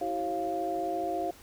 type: tone cluster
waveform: sine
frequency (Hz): 326.9 / 381.3 / 542 / 697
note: E4 / G4 / C#5 / F5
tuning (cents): -14 / -48 / -39 / -4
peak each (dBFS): -36 / -36 / -38 / -31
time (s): 0.01-1.31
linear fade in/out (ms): 5
effects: pink hiss -53 dBFS RMS until 1.42 s